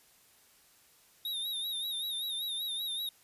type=tone with vibrato; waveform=square; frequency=3729 Hz; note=A#7; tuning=in tune; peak=-34 dBFS; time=1.25-3.09 s; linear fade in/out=2 ms; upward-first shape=sine; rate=5.2 Hz; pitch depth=76 cents each way; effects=white hiss -63 dBFS RMS until 3.23 s + resampled to 32000 Hz